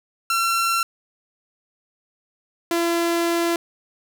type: tone pair in turn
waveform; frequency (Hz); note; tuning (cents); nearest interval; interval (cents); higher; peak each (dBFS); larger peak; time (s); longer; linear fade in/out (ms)
sawtooth; 1357 / 339.2; E6 / E4; +50 / +50; 2 octaves; 2400; first; -15; neither; 0.3-0.83 / 2.71-3.56; second; 2
effects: none